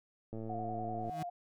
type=click train; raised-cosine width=2 ms; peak=-30 dBFS; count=86; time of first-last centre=0.33-1.096 s; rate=111 Hz
type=tone with vibrato; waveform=sine; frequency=716 Hz; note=F5; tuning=43 cents sharp; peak=-38 dBFS; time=0.49-1.3 s; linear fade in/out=10 ms; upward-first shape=square; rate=10 Hz; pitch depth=41 cents each way
type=tone with exponential growth; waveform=35% pulse; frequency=159.2 Hz; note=D#3; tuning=40 cents sharp; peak=-34 dBFS; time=0.97-1.23 s; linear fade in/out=5 ms; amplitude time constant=55 ms
effects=none